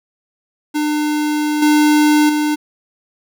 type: tone with level steps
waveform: square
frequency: 300 Hz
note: D4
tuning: 37 cents sharp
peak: -16 / -10 / -15 dBFS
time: 0.74-2.56 s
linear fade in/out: 20 ms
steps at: 1.62 / 2.29 s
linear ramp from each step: 5 ms
effects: none